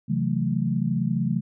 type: chord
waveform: sine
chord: F# half-diminished seventh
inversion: second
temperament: equal with one note detuned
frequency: 133.79 / 164.81 / 185 / 220 Hz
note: C3 / E3 / F#3 / A3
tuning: +39 / 0 / 0 / 0 cents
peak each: -27 dBFS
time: 0.08-1.41 s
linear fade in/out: 20 ms
effects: none